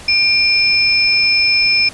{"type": "tone pair together", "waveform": "sine", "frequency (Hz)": [2388, 5220], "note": ["D7", "E8"], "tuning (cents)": [28, -18], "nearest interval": "octave + major second", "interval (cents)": 1354, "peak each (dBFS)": -13, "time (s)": [0.08, 1.89], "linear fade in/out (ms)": 5, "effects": ["pink hiss -35 dBFS RMS until 1.93 s", "resampled to 24000 Hz"]}